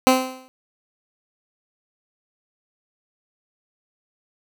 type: tone with exponential decay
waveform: 15% pulse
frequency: 258.9 Hz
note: C4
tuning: 18 cents flat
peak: -3 dBFS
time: 0.07-0.48 s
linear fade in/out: 0 ms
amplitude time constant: 88 ms
effects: none